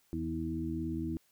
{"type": "harmonic tone with a mistuned harmonic", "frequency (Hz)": 80.8, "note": "E2", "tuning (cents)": -34, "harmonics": [1, 2, 3, 4], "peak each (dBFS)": [-40, -40, -39, -36], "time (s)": [0.13, 1.17], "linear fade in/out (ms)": 0, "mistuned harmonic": 3, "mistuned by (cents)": 25, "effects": ["white hiss -70 dBFS RMS until 1.31 s"]}